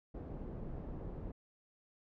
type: low-pass noise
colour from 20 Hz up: pink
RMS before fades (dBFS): -44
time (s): 0.14-1.32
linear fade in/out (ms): 10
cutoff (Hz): 480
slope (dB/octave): 12
effects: none